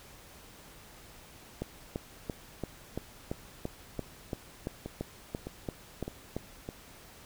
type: two click trains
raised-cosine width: 2 ms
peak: -24 / -20 dBFS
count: 4 / 15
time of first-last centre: 4.86-6.689 / 1.62-6.366 s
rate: 1.64 / 2.95 Hz
effects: pink hiss -53 dBFS RMS until 7.25 s